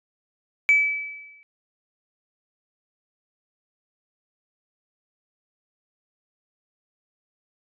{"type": "tone with exponential decay", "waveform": "sine", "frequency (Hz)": 2300, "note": "D7", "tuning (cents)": -37, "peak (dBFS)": -11, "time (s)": [0.69, 1.43], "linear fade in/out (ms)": 0, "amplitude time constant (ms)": 160, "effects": ["tanh soft clip ceiling -8 dBFS"]}